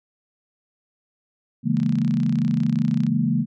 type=chord; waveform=sine; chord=A# half-diminished seventh; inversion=first; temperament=equal; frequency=138.59 / 164.81 / 207.7 / 233.1 Hz; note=C#3 / E3 / G#3 / A#3; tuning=0 / 0 / 0 / 0 cents; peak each=-25 / -24 / -24 / -22 dBFS; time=1.63-3.46 s; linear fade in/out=50 ms
type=click train; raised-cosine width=0.2 ms; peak=-23 dBFS; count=43; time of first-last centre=1.77-3.066 s; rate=32.4 Hz
effects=none